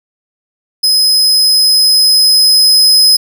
40% pulse tone with level ramp, 5070 Hz, D#8, 32 cents sharp, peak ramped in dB -6 to -3 dBFS, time 0.83-3.17 s, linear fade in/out 10 ms, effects none

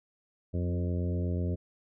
harmonic tone with a mistuned harmonic, 88.1 Hz, F2, 16 cents sharp, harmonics 1 / 2 / 3 / 4 / 5 / 6 / 7, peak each -29 / -35 / -39 / -41 / -43 / -45 / -46 dBFS, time 0.53-1.56 s, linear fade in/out 20 ms, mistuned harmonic 3, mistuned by -16 cents, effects none

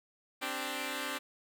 5% pulse chord, C suspended second, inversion none, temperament equal, 261.6 / 293.7 / 392 Hz, C4 / D4 / G4, 0 / 0 / 0 cents, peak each -27 / -27 / -32 dBFS, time 0.41-1.19 s, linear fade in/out 20 ms, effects none

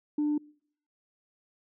sine tone, 297.4 Hz, D4, 22 cents sharp, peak -23 dBFS, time 0.18-0.38 s, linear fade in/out 5 ms, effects noise-tail reverb RT60 0.6 s tail -26 dB re dry + tanh soft clip ceiling -22 dBFS

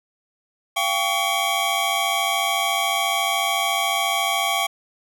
square tone cluster, 693 / 787 / 1130 / 2261 / 3224 Hz, F5 / G5 / C#6 / C#7 / G7, -14 / +7 / +33 / +34 / +48 cents, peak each -27 dBFS, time 0.76-4.67 s, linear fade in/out 10 ms, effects none

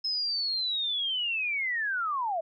sine linear sweep, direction down, 5180 to 622.3 Hz, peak -27 dBFS, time 0.04-2.41 s, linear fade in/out 10 ms, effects none

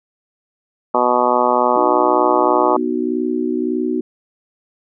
harmonic tone, 123.47 Hz, B2, in tune, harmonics 2 / 3 / 4 / 5 / 6 / 7 / 8 / 9 / 10, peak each -24 / -22 / -21 / -19 / -23 / -18 / -22 / -20 / -24 dBFS, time 0.94-2.77 s, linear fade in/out 5 ms
sine chord, B major, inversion none, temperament just, 246.9 / 308.7 / 370.4 Hz, B3 / D#4 / F#4, 0 / -14 / +2 cents, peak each -21 dBFS, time 1.76-4.01 s, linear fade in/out 5 ms
effects none

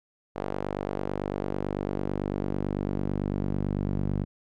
sawtooth tone with band-pass filter sweep, 49 Hz, G1, in tune, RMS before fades -30 dBFS, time 0.35-4.25 s, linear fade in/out 20 ms, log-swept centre 590 to 180 Hz, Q 0.97, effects none

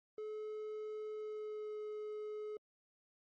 triangle tone with pitch glide, 428.9 to 424.7 Hz, A4 to G#4, -44 to +39 cents, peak -39 dBFS, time 0.18-2.57 s, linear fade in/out 2 ms, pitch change -17 cents, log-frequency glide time 1.13-1.8 s, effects MP3 32 kbps

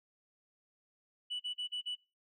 sine tone bursts, 2960 Hz, F#7, in tune, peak -33 dBFS, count 5, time 1.3-1.956 s, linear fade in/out 20 ms, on 100 ms, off 39 ms, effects noise-tail reverb RT60 0.3 s tail -24 dB re dry + tanh soft clip ceiling -33 dBFS

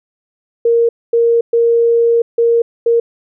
sine tone bursts at uneven times, 466.2 Hz, A#4, in tune, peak -8 dBFS, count 5, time 0.65-0.89 / 1.13-1.41 / 1.53-2.22 / 2.38-2.62 / 2.86-3 s, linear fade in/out 5 ms, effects none

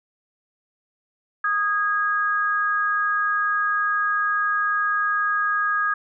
sine tone pair together, 1241.7 / 1644 Hz, D#6 / G#6, -4 / -18 cents, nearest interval perfect fourth, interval 486 cents, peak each -22 dBFS, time 1.44-5.94 s, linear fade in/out 5 ms, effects none

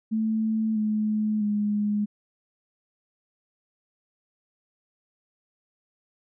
sine tone with pitch steps, 220 / 213.9 / 207.9 Hz, A3 / A3 / G#3, 0 / -49 / +2 cents, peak -22 dBFS, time 0.11-2.06 s, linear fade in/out 20 ms, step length 650 ms, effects none

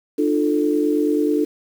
sine chord, D minor, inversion none, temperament equal with one note detuned, 299.8 / 349.2 / 440 Hz, D4 / F4 / A4, +36 / 0 / 0 cents, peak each -18 / -23 / -21 dBFS, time 0.18-1.45 s, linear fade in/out 10 ms, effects 7-bit

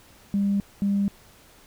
sine tone pair in turn, 200 / 200 Hz, G3 / G3, +35 / +35 cents, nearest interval unison, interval 0 cents, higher neither, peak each -19 dBFS, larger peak neither, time 0.34-0.6 / 0.82-1.08 s, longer neither, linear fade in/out 0 ms, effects tanh soft clip ceiling -15 dBFS + pink hiss -53 dBFS RMS until 1.66 s

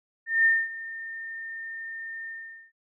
sine tone with ADSR envelope, 1814 Hz, A#6, 48 cents flat, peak -16 dBFS, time 0.26-2.72 s, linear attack 190 ms, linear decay 230 ms, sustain -18 dB, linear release 450 ms, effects none

